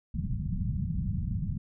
white low-pass noise, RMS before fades -31 dBFS, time 0.14-1.58 s, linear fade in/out 10 ms, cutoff 190 Hz, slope 48 dB/octave, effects none

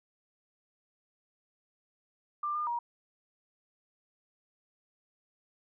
sine tone with pitch steps, 1188 / 1208 / 949 Hz, D6 / D6 / A#5, +20 / +48 / +31 cents, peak -30 dBFS, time 2.43-2.79 s, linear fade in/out 5 ms, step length 120 ms, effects none

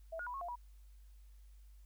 sine tone with pitch steps, 655 / 1439 / 985 / 1092 / 698 / 968 Hz, E5 / F#6 / B5 / C#6 / F5 / B5, -11 / -49 / -5 / -26 / -1 / -35 cents, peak -40 dBFS, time 0.12-0.558 s, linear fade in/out 10 ms, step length 73 ms, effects added 50 Hz sine -55 dBFS peak until 1.85 s + white hiss -75 dBFS RMS until 1.85 s

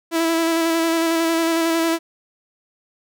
sawtooth tone with vibrato, 329.6 Hz, E4, in tune, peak -13 dBFS, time 0.11-1.99 s, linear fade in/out 50 ms, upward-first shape square, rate 11 Hz, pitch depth 17 cents each way, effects none

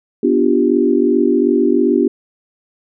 sine chord, G dominant seventh, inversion first, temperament equal, 246.9 / 293.7 / 349.2 / 392 Hz, B3 / D4 / F4 / G4, 0 / 0 / 0 / 0 cents, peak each -16 dBFS, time 0.23-2.08 s, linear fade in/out 5 ms, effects none

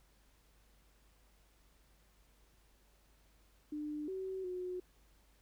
sine tone with pitch steps, 299.5 / 379.1 / 363.6 Hz, D4 / F#4 / F#4, +34 / +42 / -30 cents, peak -38 dBFS, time 3.72-4.8 s, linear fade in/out 5 ms, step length 360 ms, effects added 50 Hz sine -67 dBFS peak until 5.41 s + pink hiss -71 dBFS RMS until 5.41 s

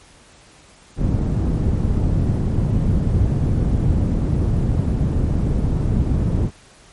white low-pass noise, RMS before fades -18 dBFS, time 0.96-6.51 s, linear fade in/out 50 ms, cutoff 140 Hz, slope 12 dB/octave, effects pink hiss -48 dBFS RMS until 6.92 s + MP3 48 kbps

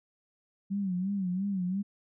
sine tone with vibrato, 190 Hz, F#3, 46 cents sharp, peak -28 dBFS, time 0.7-1.83 s, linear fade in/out 20 ms, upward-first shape sine, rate 2.9 Hz, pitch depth 110 cents each way, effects none

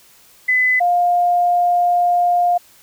sine tone pair in turn, 2011 / 705.5 Hz, B6 / F5, +31 / +17 cents, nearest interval octave + tritone, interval 1814 cents, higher first, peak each -12 dBFS, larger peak neither, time 0.48-0.8 / 0.8-2.58 s, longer second, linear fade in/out 10 ms, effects white hiss -49 dBFS RMS until 2.82 s

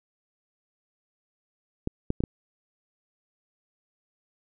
clicks, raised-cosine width 3 ms, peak -14 / -12 / -14 / -13 dBFS, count 4, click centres 1.874 / 2.104 / 2.205 / 2.238 s, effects none

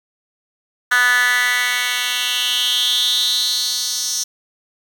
10% pulse tone with high-pass filter sweep, 246.9 Hz, B3, in tune, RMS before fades -18 dBFS, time 0.91-4.24 s, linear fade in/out 10 ms, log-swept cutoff 1600 to 5500 Hz, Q 5.3, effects 7-bit

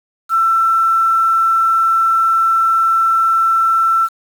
sine tone with quantisation, 1339 Hz, E6, 27 cents sharp, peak -10 dBFS, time 0.29-4.09 s, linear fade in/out 50 ms, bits 6, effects none

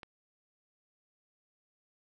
click, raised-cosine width 0.3 ms, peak -29 dBFS, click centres 0.032 s, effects none

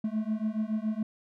triangle beating tone pair, 213.5 / 220.6 Hz, G#3 / A3, +48 / +5 cents, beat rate 7.1 Hz, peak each -29 dBFS, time 0.04-1.03 s, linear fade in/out 5 ms, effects none

